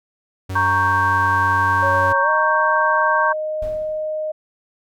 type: tone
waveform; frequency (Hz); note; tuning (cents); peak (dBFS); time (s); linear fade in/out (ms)
45% pulse; 94.3; F#2; +33; -24; 0.49-2.13; 10
type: chord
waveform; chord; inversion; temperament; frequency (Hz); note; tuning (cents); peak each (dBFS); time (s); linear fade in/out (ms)
sine; G diminished; first; equal; 932.3 / 1108.7 / 1568; Bb5 / Db6 / G6; 0 / 0 / 0; -19; 0.55-3.33; 10
type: tone with pitch glide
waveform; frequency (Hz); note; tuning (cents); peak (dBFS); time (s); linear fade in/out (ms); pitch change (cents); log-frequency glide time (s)
sine; 554.4 to 618.7; C#5 to D#5; 0 to -10; -21; 1.82-4.32; 10; +190; 2.22-2.29
type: noise with exponential decay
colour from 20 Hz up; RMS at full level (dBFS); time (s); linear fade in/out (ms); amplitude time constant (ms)
brown; -31; 3.62-4.22; 5; 130
effects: none